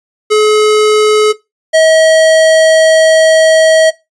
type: tone pair in turn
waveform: square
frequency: 426.6 / 639.2 Hz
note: G#4 / D#5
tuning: +46 / +47 cents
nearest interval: perfect fifth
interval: 701 cents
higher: second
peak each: -6 / -5 dBFS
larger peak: second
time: 0.3-1.33 / 1.73-3.91 s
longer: second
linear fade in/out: 20 ms
effects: noise-tail reverb RT60 0.2 s tail -18 dB re dry + resampled to 22050 Hz